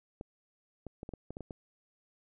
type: clicks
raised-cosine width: 2 ms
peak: -28 dBFS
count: 9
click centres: 0.211 / 0.867 / 1.031 / 1.091 / 1.137 / 1.306 / 1.369 / 1.407 / 1.508 s
effects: none